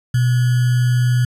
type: tone with sample-and-hold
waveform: sine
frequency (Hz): 123.47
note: B2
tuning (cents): 0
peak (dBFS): -12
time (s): 0.14-1.25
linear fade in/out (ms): 5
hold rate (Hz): 1575
effects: resampled to 32000 Hz